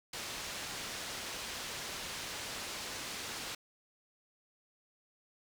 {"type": "low-pass noise", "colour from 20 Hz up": "white", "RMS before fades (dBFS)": -42, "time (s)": [0.13, 3.55], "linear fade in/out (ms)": 5, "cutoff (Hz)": 5800, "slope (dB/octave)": 12, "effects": []}